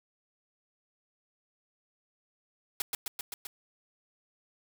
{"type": "noise with echo", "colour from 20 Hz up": "white", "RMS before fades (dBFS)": -31, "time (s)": [2.8, 2.82], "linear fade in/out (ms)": 2, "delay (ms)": 130, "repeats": 5, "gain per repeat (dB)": -2, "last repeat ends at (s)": 3.47, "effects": []}